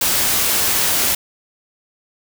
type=noise; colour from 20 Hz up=white; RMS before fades=-17 dBFS; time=0.01-1.15 s; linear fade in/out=5 ms; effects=none